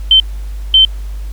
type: tone bursts at uneven times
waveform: sine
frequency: 3096 Hz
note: G7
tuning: 22 cents flat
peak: -3 dBFS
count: 2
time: 0.11-0.2 / 0.74-0.85 s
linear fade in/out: 2 ms
effects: added 50 Hz sine -20 dBFS peak until 1.32 s + pink hiss -43 dBFS RMS until 1.32 s